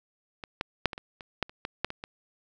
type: clicks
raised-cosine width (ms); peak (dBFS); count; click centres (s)
0.3; -22 / -13 / -6 / -19 / -23 / -26 / -10 / -30 / -16 / -10 / -20 / -21; 12; 0.438 / 0.611 / 0.857 / 0.932 / 0.979 / 1.208 / 1.427 / 1.495 / 1.651 / 1.846 / 1.904 / 2.039
effects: none